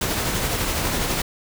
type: noise with tremolo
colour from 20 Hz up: pink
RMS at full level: -22 dBFS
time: 0.01-1.22 s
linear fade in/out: 5 ms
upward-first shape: triangle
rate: 12 Hz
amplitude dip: 35%
effects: none